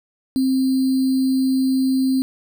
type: tone with sample-and-hold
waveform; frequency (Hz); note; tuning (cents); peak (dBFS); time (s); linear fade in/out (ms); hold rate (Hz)
sine; 263; C4; +9; -15; 0.36-2.22; 0; 4410
effects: none